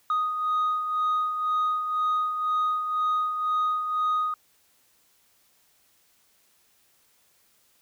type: beating tone pair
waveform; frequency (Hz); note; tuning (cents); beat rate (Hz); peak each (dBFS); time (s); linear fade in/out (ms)
sine; 1244.5 / 1246.5; D#6 / D#6; 0 / +3; 2; -22 / -30; 0.1-4.34; 2
effects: tanh soft clip ceiling -20 dBFS + white hiss -64 dBFS RMS until 7.81 s